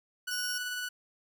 sawtooth tone with tremolo, 1480 Hz, F#6, in tune, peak -29 dBFS, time 0.27-0.89 s, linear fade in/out 10 ms, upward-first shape sine, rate 18 Hz, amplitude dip 25%
sawtooth tone, 5560 Hz, F8, 9 cents flat, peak -32 dBFS, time 0.31-0.58 s, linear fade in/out 2 ms
effects none

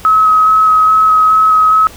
sine tone with vibrato, 1278 Hz, D#6, 46 cents sharp, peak -5 dBFS, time 0.05-1.87 s, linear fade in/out 0 ms, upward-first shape square, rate 2.4 Hz, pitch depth 9 cents each way, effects pink hiss -35 dBFS RMS until 1.96 s

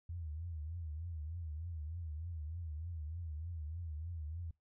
sine tone with vibrato, 80.8 Hz, E2, 34 cents flat, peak -40 dBFS, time 0.09-4.51 s, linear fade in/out 5 ms, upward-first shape triangle, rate 3.3 Hz, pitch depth 160 cents each way, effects noise-tail reverb RT60 0.2 s tail -25 dB re dry

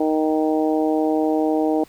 harmonic tone, 156 Hz, D#3, 5 cents sharp, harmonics 2 / 3 / 4 / 5 / 6, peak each -19 / -23 / -25 / -26 / -36 dBFS, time 0-1.84 s, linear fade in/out 5 ms, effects pink hiss -51 dBFS RMS until 1.88 s

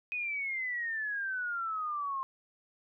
sine exponential sweep, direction down, 2514 to 1058 Hz, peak -32 dBFS, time 0.12-2.23 s, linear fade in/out 0 ms, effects none

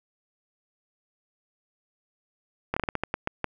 slowing click train, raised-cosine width 0.5 ms, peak -11 dBFS, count 10, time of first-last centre 2.74-3.443 s, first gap 25 ms, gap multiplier 1.27, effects none

